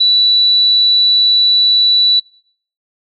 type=tone; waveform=sine; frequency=3951 Hz; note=B7; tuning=in tune; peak=-7 dBFS; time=0-2.2 s; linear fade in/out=10 ms; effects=noise-tail reverb RT60 0.6 s tail -25 dB re dry